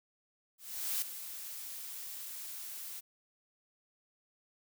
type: noise with ADSR envelope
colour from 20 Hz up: blue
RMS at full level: -33 dBFS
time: 0.58-3.01 s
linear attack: 440 ms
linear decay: 4 ms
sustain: -11 dB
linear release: 20 ms
effects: none